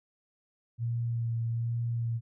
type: tone with vibrato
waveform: sine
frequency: 116.54 Hz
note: A#2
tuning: in tune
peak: -28 dBFS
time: 0.78-2.21 s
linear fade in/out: 50 ms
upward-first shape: sine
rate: 1.2 Hz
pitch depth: 18 cents each way
effects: none